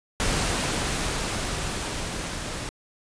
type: noise with level ramp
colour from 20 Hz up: pink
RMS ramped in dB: -24 to -33 dBFS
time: 0.2-2.69 s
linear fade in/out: 0 ms
effects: resampled to 22050 Hz